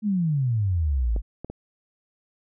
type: exponential sweep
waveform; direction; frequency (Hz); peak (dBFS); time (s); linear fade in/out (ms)
sine; down; 220 to 49; -20; 0.02-1.22; 50
type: clicks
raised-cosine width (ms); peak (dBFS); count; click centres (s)
2; -21; 3; 1.163 / 1.446 / 1.5
effects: none